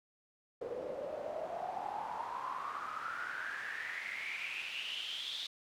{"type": "noise with band-pass filter sweep", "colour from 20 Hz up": "pink", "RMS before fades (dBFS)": -41, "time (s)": [0.61, 5.47], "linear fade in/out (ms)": 5, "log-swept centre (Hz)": [470, 3700], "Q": 8.8, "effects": []}